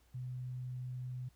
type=tone; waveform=sine; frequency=126.2 Hz; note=B2; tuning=38 cents sharp; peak=-39 dBFS; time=0.14-1.29 s; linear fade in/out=10 ms; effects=added 59 Hz sine -66 dBFS peak until 1.35 s + pink hiss -72 dBFS RMS until 1.35 s